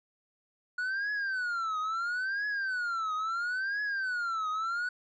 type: tone with vibrato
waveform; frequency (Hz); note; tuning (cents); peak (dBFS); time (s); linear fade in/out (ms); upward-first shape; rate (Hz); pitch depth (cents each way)
triangle; 1454; F#6; -31; -28; 0.78-4.89; 5; triangle; 0.74; 270
effects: resampled to 16000 Hz